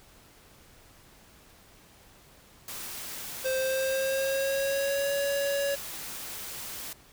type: noise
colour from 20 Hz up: white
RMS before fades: -39 dBFS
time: 2.68-6.93 s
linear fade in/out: 2 ms
type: tone with pitch glide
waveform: square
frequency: 523.3 to 560.9 Hz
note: C5 to C#5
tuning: 0 to +20 cents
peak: -27 dBFS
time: 3.44-5.76 s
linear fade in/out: 20 ms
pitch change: +120 cents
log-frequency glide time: 3.57-5.12 s
effects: pink hiss -56 dBFS RMS until 7.12 s